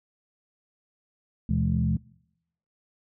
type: tone cluster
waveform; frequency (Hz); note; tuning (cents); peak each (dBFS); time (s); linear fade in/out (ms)
sine; 77 / 124.3 / 166.7 / 210.2; D#2 / B2 / E3 / G#3; -17 / +12 / +20 / +21; -27; 1.49-1.97; 5
effects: noise-tail reverb RT60 0.8 s tail -24 dB re dry + tanh soft clip ceiling -11 dBFS